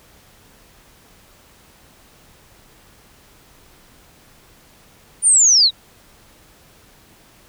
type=linear sweep; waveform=sine; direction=down; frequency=9460 to 3700 Hz; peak=-9 dBFS; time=5.22-5.71 s; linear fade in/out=50 ms; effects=pink hiss -50 dBFS RMS until 7.48 s